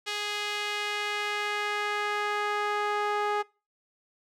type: tone with band-pass filter sweep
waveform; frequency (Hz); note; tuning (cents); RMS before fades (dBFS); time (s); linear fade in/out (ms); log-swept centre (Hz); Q
sawtooth; 415.3; G#4; 0; -30; 0.06-3.43; 20; 3400 to 990; 1.1
effects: noise-tail reverb RT60 0.3 s tail -23 dB re dry